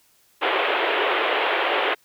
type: band-pass noise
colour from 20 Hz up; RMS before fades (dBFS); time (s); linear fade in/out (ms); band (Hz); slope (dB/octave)
pink; -22; 0.41-1.95; 20; 360 to 3300; 48
effects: white hiss -60 dBFS RMS until 2.04 s